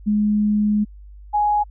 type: tone pair in turn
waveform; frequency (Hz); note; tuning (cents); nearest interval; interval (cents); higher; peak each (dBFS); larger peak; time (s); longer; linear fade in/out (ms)
sine; 209.5 / 833.7; G#3 / G#5; +15 / +6; 2 octaves; 2391; second; -15; neither; 0.06-0.85 / 1.33-1.64; first; 20
effects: added 50 Hz sine -38 dBFS peak until 1.7 s